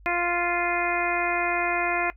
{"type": "harmonic tone with a mistuned harmonic", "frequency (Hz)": 348.6, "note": "F4", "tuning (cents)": -3, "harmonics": [1, 2, 3, 4, 5, 6, 7], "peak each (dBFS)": [-31, -28, -32, -32, -32, -30, -29], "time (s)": [0.06, 2.1], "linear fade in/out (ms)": 0, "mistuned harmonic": 7, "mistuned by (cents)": 18, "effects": ["noise-tail reverb RT60 0.1 s tail -19 dB re dry", "added 50 Hz sine -47 dBFS peak until 2.16 s"]}